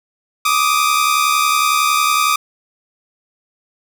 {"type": "tone pair together", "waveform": "sawtooth", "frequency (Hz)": [1174.7, 1245.6], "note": ["D6", "D#6"], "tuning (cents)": [0, 2], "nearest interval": "minor second", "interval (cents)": 102, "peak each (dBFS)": -12, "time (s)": [0.45, 2.36], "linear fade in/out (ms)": 5, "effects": []}